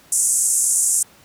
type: band-pass noise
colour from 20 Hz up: white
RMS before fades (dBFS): -18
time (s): 0.12-1.03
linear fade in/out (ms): 5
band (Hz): 6800 to 10000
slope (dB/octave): 48
effects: pink hiss -50 dBFS RMS until 1.24 s + high-pass 80 Hz 12 dB/octave